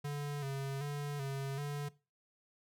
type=tone with vibrato; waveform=square; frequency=140.8 Hz; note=C#3; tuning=27 cents sharp; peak=-37 dBFS; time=0.04-1.89 s; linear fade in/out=10 ms; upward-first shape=square; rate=1.3 Hz; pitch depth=49 cents each way; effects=noise-tail reverb RT60 0.3 s tail -19 dB re dry